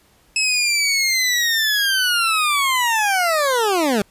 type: linear sweep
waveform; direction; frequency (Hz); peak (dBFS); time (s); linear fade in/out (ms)
20% pulse; down; 2597 to 190.5; -11; 0.36-4.02; 2
effects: pink hiss -56 dBFS RMS until 4.1 s + resampled to 32000 Hz